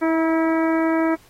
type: harmonic tone with a mistuned harmonic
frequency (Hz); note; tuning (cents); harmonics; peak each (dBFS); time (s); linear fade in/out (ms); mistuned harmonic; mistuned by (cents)
324.6; E4; -27; 1 / 2 / 3 / 4 / 5 / 6 / 7; -18 / -24 / -28 / -30 / -32 / -34 / -35; 0.01-1.16; 20; 3; -19
effects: pink hiss -53 dBFS RMS until 1.29 s + AAC 48 kbps